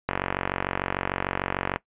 click train, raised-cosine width 0.5 ms, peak -9 dBFS, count 79, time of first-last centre 0.09-1.76 s, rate 46.7 Hz, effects noise-tail reverb RT60 0.1 s tail -19 dB re dry + resampled to 8000 Hz

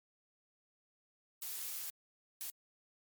blue noise bursts at uneven times, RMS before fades -42 dBFS, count 2, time 1.42-1.9 / 2.41-2.5 s, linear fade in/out 0 ms, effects MP3 96 kbps

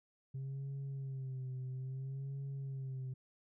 sine tone with vibrato, 133.2 Hz, C3, 31 cents sharp, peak -37 dBFS, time 0.34-3.14 s, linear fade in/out 10 ms, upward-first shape sine, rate 0.6 Hz, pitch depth 59 cents each way, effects tanh soft clip ceiling -38 dBFS

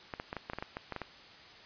clicks, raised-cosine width 0.5 ms, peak -22 dBFS, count 12, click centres 0.138 / 0.199 / 0.329 / 0.367 / 0.499 / 0.534 / 0.586 / 0.625 / 0.769 / 0.923 / 0.963 / 1.017 s, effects white hiss -53 dBFS RMS until 1.65 s + resampled to 11025 Hz

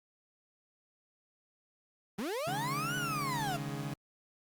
35% pulse linear two-way sweep, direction up then down, 174.61 to 1502 to 666 Hz, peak -32 dBFS, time 2.18-3.57 s, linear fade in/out 10 ms, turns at 2.96 s
30% pulse chord, C# suspended second, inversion none, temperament equal with one note detuned, 139.8 / 155.56 / 207.7 Hz, C#3 / D#3 / G#3, +15 / 0 / 0 cents, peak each -36 / -39 / -41 dBFS, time 2.47-3.94 s, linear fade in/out 5 ms
effects Opus 48 kbps

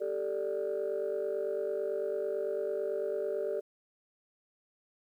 sine chord, G suspended second, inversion none, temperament just, 392 / 441 / 588 Hz, G4 / A4 / D5, 0 / +4 / +2 cents, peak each -34 dBFS, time 0-3.61 s, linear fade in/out 20 ms, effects tanh soft clip ceiling -25 dBFS + 11-bit

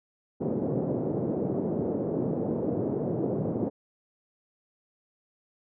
white band-pass noise, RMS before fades -29 dBFS, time 0.4-3.7 s, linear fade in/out 20 ms, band 120 to 480 Hz, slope 24 dB/octave, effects none

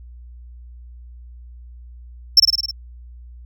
triangle tone with echo, 5370 Hz, E8, 31 cents sharp, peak -4 dBFS, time 2.37-2.4 s, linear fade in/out 5 ms, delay 52 ms, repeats 6, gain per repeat -3 dB, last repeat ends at 2.712 s, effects added 60 Hz sine -37 dBFS peak until 3.45 s

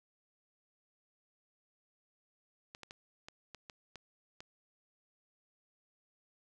clicks, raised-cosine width 0.2 ms, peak -30 dBFS, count 8, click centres 2.749 / 2.833 / 2.909 / 3.285 / 3.547 / 3.698 / 3.957 / 4.405 s, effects none

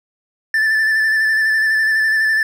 triangle tone with vibrato, 1760 Hz, A6, in tune, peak -11 dBFS, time 0.54-2.43 s, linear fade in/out 2 ms, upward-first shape square, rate 12 Hz, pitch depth 21 cents each way, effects none

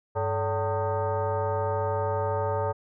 sine tone with frequency modulation, 235.1 Hz, A#3, 15 cents sharp, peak -24 dBFS, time 0.15-2.73 s, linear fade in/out 20 ms, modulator 334 Hz, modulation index 2.5, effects none

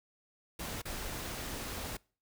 pink noise with dropouts, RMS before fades -40 dBFS, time 0.59-1.97 s, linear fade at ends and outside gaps 5 ms, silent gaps 0.818-0.853 s, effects noise-tail reverb RT60 0.4 s tail -25 dB re dry

